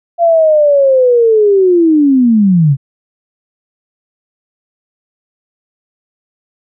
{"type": "linear sweep", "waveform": "sine", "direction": "down", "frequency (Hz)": [690, 130.2], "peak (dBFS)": -5, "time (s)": [0.18, 2.77], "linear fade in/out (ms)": 50, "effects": []}